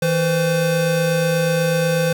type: tone pair together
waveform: square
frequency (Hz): 161.4 / 512.4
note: E3 / C5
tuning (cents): -36 / -36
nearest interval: octave + minor sixth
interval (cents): 2000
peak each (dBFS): -20 / -19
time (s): 0.02-2.13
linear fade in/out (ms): 5
effects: none